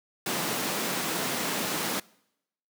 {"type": "high-pass noise", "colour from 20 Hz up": "pink", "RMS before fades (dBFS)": -30, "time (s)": [0.26, 2], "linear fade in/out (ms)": 5, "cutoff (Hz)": 170, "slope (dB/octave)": 24, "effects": ["noise-tail reverb RT60 0.8 s tail -24 dB re dry"]}